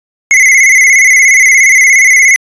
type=tone with vibrato; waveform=square; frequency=2100 Hz; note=C7; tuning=6 cents sharp; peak=-3 dBFS; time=0.31-2.36 s; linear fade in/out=0 ms; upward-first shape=square; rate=17 Hz; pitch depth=60 cents each way; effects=resampled to 22050 Hz